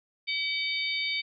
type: harmonic tone with a mistuned harmonic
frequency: 763 Hz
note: G5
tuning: 47 cents flat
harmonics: 3 / 4 / 5 / 6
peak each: -30 / -37 / -33 / -36 dBFS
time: 0.27-1.22 s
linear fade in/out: 20 ms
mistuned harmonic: 5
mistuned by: -66 cents
effects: none